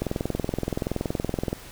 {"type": "click train", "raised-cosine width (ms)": 2, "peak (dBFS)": -12, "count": 33, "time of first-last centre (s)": [0.02, 1.529], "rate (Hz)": 21.2, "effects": ["pink hiss -44 dBFS RMS until 1.71 s"]}